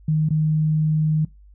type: tone with dropouts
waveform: sine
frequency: 155 Hz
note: D#3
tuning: 6 cents flat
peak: -16 dBFS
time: 0.08-1.25 s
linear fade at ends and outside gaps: 5 ms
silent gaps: 0.289-0.305 s
effects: noise-tail reverb RT60 0.2 s tail -21 dB re dry + added 50 Hz sine -45 dBFS peak until 1.54 s